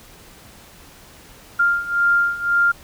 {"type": "beating tone pair", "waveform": "sine", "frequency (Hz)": [1396.9, 1398.8], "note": ["F6", "F6"], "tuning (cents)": [0, 2], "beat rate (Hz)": 1.9, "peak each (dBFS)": [-20, -17], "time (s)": [1.59, 2.72], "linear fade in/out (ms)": 10, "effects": ["pink hiss -45 dBFS RMS until 2.83 s"]}